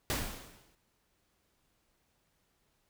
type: noise with exponential decay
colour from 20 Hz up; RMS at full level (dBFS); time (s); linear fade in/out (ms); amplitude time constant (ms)
pink; -30; 0.1-0.75; 0; 140
effects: pink hiss -75 dBFS RMS until 2.89 s